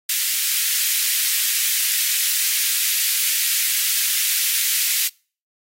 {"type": "high-pass noise", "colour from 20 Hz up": "white", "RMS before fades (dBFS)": -20, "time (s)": [0.09, 5.08], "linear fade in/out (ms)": 5, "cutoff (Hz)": 1900, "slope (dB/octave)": 24, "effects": ["noise-tail reverb RT60 0.4 s tail -26 dB re dry", "AAC 48 kbps"]}